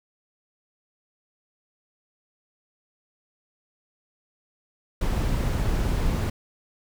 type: noise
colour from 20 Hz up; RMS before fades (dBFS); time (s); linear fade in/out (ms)
brown; -24; 5.01-6.3; 5
effects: none